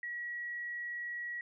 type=tone; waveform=sine; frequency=1919 Hz; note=A#6; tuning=50 cents sharp; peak=-37 dBFS; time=0.03-1.41 s; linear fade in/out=2 ms; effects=none